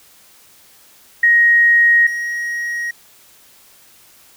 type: tone pair in turn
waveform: sine / triangle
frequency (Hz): 1880 / 1889.7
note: A#6 / A#6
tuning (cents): +14 / +23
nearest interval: unison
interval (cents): 9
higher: second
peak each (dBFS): -8 / -18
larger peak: first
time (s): 1.23-2.07 / 2.07-2.91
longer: neither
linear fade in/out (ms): 5
effects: white hiss -48 dBFS RMS until 4.36 s